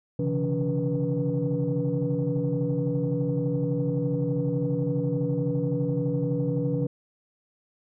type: tone cluster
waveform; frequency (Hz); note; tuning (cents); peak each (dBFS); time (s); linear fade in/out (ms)
sine; 132.6 / 144.5 / 168 / 284.6 / 486.2; C3 / D3 / E3 / C#4 / B4; +23 / -28 / +33 / +46 / -27; -29; 0.19-6.87; 5
effects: tanh soft clip ceiling -16 dBFS